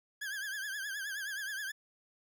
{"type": "tone with vibrato", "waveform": "40% pulse", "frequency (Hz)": 1632, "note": "G#6", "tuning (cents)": -31, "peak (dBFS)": -36, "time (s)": [0.21, 1.72], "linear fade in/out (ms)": 10, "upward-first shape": "triangle", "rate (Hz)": 9.5, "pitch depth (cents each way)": 120, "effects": []}